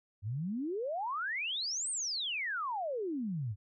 sine exponential two-way sweep, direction up then down, 94.7 to 8870 to 94.7 Hz, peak -33 dBFS, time 0.22-3.56 s, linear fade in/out 50 ms, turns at 1.9 s, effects none

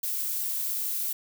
violet noise, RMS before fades -30 dBFS, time 0.03-1.13 s, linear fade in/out 5 ms, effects none

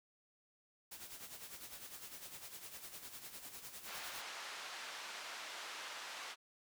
white noise with tremolo, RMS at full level -49 dBFS, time 0.91-4.22 s, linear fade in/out 10 ms, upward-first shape sine, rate 9.9 Hz, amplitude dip 60%
pink band-pass noise, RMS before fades -48 dBFS, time 3.85-6.36 s, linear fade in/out 50 ms, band 940 to 5700 Hz, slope 12 dB/octave
effects none

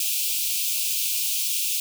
white high-pass noise, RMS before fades -25 dBFS, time 0-1.8 s, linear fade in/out 2 ms, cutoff 2400 Hz, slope 96 dB/octave, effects none

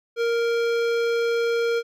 sine tone with hard clipping, 466.2 Hz, A#4, in tune, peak -22 dBFS, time 0.16-1.83 s, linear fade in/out 50 ms, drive 16 dB, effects none

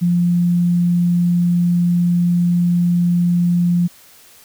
sine tone, 174.61 Hz, F3, in tune, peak -12 dBFS, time 0.01-3.88 s, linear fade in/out 20 ms, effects white hiss -46 dBFS RMS until 4.44 s

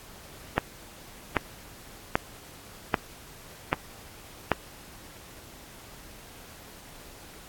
click train, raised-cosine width 0.5 ms, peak -5 dBFS, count 6, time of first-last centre 0.58-4.517 s, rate 1.27 Hz, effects pink hiss -48 dBFS RMS until 7.48 s + AAC 64 kbps

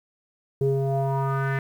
square tone with low-pass filter sweep, 136.1 Hz, C#3, 31 cents flat, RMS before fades -24 dBFS, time 0.61-1.59 s, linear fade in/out 2 ms, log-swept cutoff 380 to 1900 Hz, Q 4.5, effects 9-bit

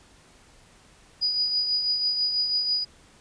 sine tone with tremolo, 4924 Hz, D#8, 19 cents flat, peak -20 dBFS, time 1.21-2.85 s, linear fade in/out 20 ms, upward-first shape triangle, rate 6.1 Hz, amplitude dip 50%, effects pink hiss -55 dBFS RMS until 3.2 s + resampled to 22050 Hz

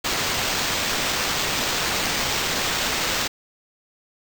violet noise with sample-and-hold, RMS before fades -24 dBFS, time 0.04-3.28 s, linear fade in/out 10 ms, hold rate 11025 Hz, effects none

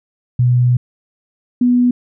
sine tone pair in turn, 123.47 / 245.7 Hz, B2 / B3, 0 / -9 cents, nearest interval octave, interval 1191 cents, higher second, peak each -9 dBFS, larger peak neither, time 0.39-0.77 / 1.61-1.91 s, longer first, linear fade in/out 5 ms, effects none

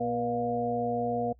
harmonic tone with a mistuned harmonic, 120.2 Hz, B2, 46 cents flat, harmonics 1 / 2 / 4 / 5 / 6, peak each -40 / -33 / -31 / -40 / -31 dBFS, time 0-1.33 s, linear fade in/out 10 ms, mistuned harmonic 6, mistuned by -34 cents, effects noise-tail reverb RT60 0.1 s tail -23 dB re dry + added 61 Hz sine -55 dBFS peak until 1.39 s

